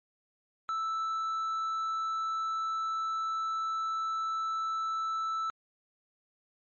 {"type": "tone", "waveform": "triangle", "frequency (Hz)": 1318.5, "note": "E6", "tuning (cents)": 0, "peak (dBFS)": -28, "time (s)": [0.69, 5.5], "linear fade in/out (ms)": 0, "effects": ["MP3 32 kbps"]}